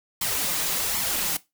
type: noise with flanger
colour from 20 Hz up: white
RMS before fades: -26 dBFS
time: 0.21-1.37 s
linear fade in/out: 5 ms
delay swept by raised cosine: 0.91 to 6.51 ms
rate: 1.3 Hz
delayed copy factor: +0.6
effects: noise-tail reverb RT60 0.2 s tail -18 dB re dry